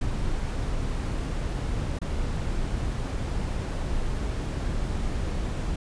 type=noise with dropouts; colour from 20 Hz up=brown; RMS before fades=-28 dBFS; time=0.01-5.76 s; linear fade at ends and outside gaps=5 ms; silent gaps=1.989-2.015 s; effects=resampled to 22050 Hz